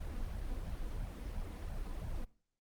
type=noise with flanger; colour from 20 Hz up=brown; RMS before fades=-40 dBFS; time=0-2.25 s; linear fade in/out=10 ms; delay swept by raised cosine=1.2 to 4.1 ms; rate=2.9 Hz; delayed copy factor=+0.75; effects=noise-tail reverb RT60 0.5 s tail -22 dB re dry + Opus 24 kbps